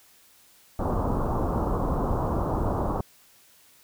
pink low-pass noise, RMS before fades -26 dBFS, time 0.79-3.01 s, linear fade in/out 5 ms, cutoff 1200 Hz, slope 48 dB/octave, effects white hiss -57 dBFS RMS until 3.83 s

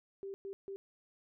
sine tone bursts at uneven times, 392 Hz, G4, in tune, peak -40 dBFS, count 3, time 0.23-0.34 / 0.45-0.53 / 0.68-0.76 s, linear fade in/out 0 ms, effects none

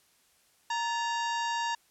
harmonic tone with a mistuned harmonic, 932.3 Hz, A#5, in tune, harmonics 1 / 2 / 3 / 4 / 5 / 6 / 7 / 8, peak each -30 / -36 / -40 / -42 / -44 / -46 / -47 / -48 dBFS, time 0.7-1.75 s, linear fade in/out 5 ms, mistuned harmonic 2, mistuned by -120 cents, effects white hiss -66 dBFS RMS until 1.9 s + low-pass 12000 Hz 12 dB/octave

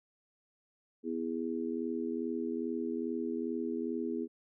harmonic tone, 82.41 Hz, E2, in tune, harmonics 3 / 4 / 5, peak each -36 / -37 / -38 dBFS, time 1.03-4.28 s, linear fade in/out 50 ms, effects none

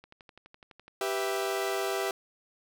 click train, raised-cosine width 0.3 ms, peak -34 dBFS, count 11, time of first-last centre 0.04-0.88 s, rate 11.9 Hz
sawtooth chord, E minor, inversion first, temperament equal, 392 / 493.9 / 659.3 Hz, G4 / B4 / E5, 0 / 0 / 0 cents, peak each -27 / -33 / -30 dBFS, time 1.01-2.11 s, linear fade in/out 2 ms
effects none

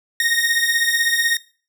sawtooth beating tone pair, 1850 / 1866 Hz, A#6 / A#6, -14 / +1 cents, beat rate 16 Hz, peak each -16 dBFS, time 0.2-1.37 s, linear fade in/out 2 ms, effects noise-tail reverb RT60 0.4 s tail -21 dB re dry

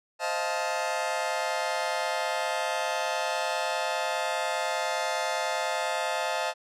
sawtooth chord, F dominant seventh, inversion second, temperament just, 523.8 / 628.6 / 698.5 / 873.1 Hz, C5 / Eb5 / F5 / A5, +2 / +18 / 0 / -14 cents, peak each -31 / -28 / -29 / -28 dBFS, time 0.19-6.54 s, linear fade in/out 50 ms, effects low-pass 8000 Hz 12 dB/octave

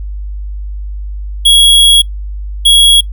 square tone pair in turn, 3322 / 3322 Hz, G#7 / G#7, 0 / 0 cents, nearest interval unison, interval 0 cents, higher neither, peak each -3 dBFS, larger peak neither, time 1.45-2.02 / 2.65-3.01 s, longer first, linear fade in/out 10 ms, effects noise-tail reverb RT60 0.1 s tail -24 dB re dry + added 50 Hz sine -18 dBFS peak until 3.12 s

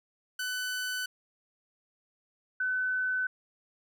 sawtooth / sine tone pair in turn, 1500 / 1510.4 Hz, F#6 / F#6, +23 / +35 cents, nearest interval unison, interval 12 cents, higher second, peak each -28 / -27 dBFS, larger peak second, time 0.39-1.06 / 2.6-3.27 s, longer neither, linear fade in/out 5 ms, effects none

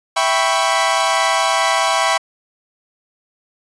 sawtooth chord, C# half-diminished seventh, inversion first, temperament equal, 659.3 / 784 / 987.8 / 1108.7 Hz, E5 / G5 / B5 / C#6, 0 / 0 / 0 / 0 cents, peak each -16 dBFS, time 0.16-2.18 s, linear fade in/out 10 ms, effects resampled to 22050 Hz

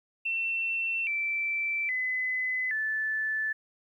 sine tone with pitch steps, 2696 / 2333 / 2020 / 1748.1 Hz, E7 / D7 / B6 / A6, +38 / -12 / +39 / -12 cents, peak -27 dBFS, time 0.25-3.53 s, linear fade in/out 10 ms, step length 820 ms, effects 11-bit

